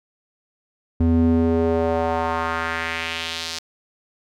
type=tone with band-pass filter sweep; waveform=square; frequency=82.41 Hz; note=E2; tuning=in tune; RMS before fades=-21 dBFS; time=1-3.59 s; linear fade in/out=5 ms; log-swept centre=180 to 5000 Hz; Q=1.9; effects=none